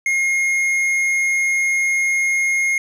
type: tone with tanh clipping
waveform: sine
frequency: 2144 Hz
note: C7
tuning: 42 cents sharp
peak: -17 dBFS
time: 0.06-2.78 s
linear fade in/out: 2 ms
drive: 9 dB
effects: none